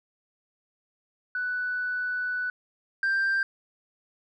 sine tone pair in turn, 1488 / 1577.5 Hz, F#6 / G6, +9 / +10 cents, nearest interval minor second, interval 101 cents, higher second, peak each -26 / -20 dBFS, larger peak second, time 1.35-2.5 / 3.03-3.43 s, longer first, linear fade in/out 2 ms, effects tanh soft clip ceiling -21 dBFS

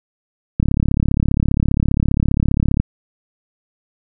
click train, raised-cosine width 5 ms, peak -3 dBFS, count 78, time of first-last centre 0.6-2.8 s, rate 35 Hz, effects none

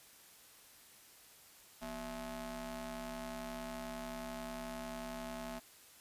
sawtooth ring-modulated tone, 207.7 Hz, G#3, in tune, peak -35 dBFS, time 1.81-5.6 s, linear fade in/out 20 ms, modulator 451 Hz, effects white hiss -60 dBFS RMS until 6 s + resampled to 32000 Hz

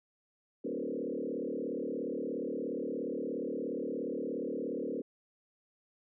sine tone with frequency modulation, 370 Hz, F#4, in tune, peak -33 dBFS, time 0.64-5.02 s, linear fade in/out 10 ms, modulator 37 Hz, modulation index 3.8, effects none

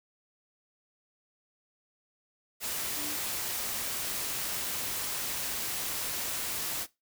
sine tone in noise, 297.1 Hz, D4, 20 cents sharp, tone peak -41 dBFS, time 2.95-3.17 s, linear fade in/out 50 ms, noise white, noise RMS -34 dBFS, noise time 2.6-6.87 s, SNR -10 dB, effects noise-tail reverb RT60 0.2 s tail -18 dB re dry

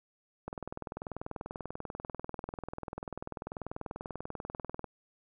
click train, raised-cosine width 1 ms, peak -24 dBFS, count 90, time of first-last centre 0.48-4.843 s, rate 20.4 Hz, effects none

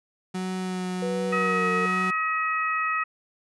35% pulse tone with vibrato, 184.5 Hz, F#3, 5 cents flat, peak -26 dBFS, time 0.34-2.11 s, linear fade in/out 10 ms, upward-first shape sine, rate 1.3 Hz, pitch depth 15 cents each way
sine tone with pitch glide, 491.1 to 455.6 Hz, B4 to A#4, -10 to -40 cents, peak -27 dBFS, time 1.02-1.86 s, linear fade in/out 5 ms, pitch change -130 cents, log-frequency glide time 1.27-1.7 s
harmonic tone, 636 Hz, D#5, 38 cents sharp, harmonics 2 / 3 / 4, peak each -25 / -29 / -31 dBFS, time 1.32-3.04 s, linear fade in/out 10 ms
effects resampled to 24000 Hz

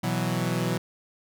sawtooth chord, B suspended fourth, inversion none, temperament equal, 123.47 / 164.81 / 185 Hz, B2 / E3 / F#3, 0 / 0 / 0 cents, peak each -25 dBFS, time 0.03-0.78 s, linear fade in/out 10 ms, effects none

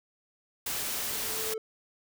white noise, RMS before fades -33 dBFS, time 0.66-1.54 s, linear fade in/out 5 ms
triangle tone with exponential growth, 440 Hz, A4, in tune, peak -29 dBFS, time 0.79-1.58 s, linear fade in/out 2 ms, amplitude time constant 170 ms
effects none

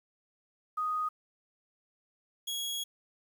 sine / sawtooth tone pair in turn, 1244.5 / 3322 Hz, D#6 / G#7, 0 / 0 cents, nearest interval octave + perfect fourth, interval 1700 cents, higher second, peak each -29 / -30 dBFS, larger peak first, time 0.77-1.09 / 2.47-2.84 s, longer second, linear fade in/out 10 ms, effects 10-bit

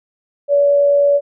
sine tone with amplitude modulation, 571 Hz, D5, 49 cents flat, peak -8 dBFS, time 0.48-1.21 s, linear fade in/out 50 ms, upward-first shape sine, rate 89.3 Hz, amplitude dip 25%, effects none

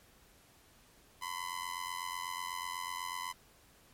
sawtooth tone with amplitude modulation, 1012 Hz, B5, 42 cents sharp, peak -30 dBFS, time 1.21-3.33 s, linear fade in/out 20 ms, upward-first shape sine, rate 88.1 Hz, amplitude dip 90%, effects pink hiss -63 dBFS RMS until 3.93 s + MP3 64 kbps

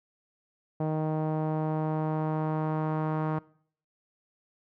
sawtooth tone with low-pass filter sweep, 155.9 Hz, D#3, 4 cents sharp, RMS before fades -29 dBFS, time 0.8-3.39 s, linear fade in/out 5 ms, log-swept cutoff 730 to 1100 Hz, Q 1.8, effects noise-tail reverb RT60 0.6 s tail -23 dB re dry

